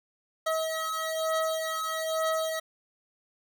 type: beating tone pair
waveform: 25% pulse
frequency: 640 / 641.1 Hz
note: D#5 / E5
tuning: +49 / -48 cents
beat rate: 1.1 Hz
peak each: -27 dBFS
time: 0.46-2.6 s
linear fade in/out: 10 ms
effects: none